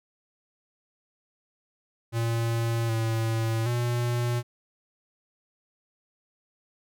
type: tone with pitch steps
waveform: square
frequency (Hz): 115.6 / 112.9 / 120.5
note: A#2 / A2 / B2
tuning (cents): -14 / +45 / -42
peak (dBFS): -25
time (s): 2.12-4.43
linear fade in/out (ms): 50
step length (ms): 770
effects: none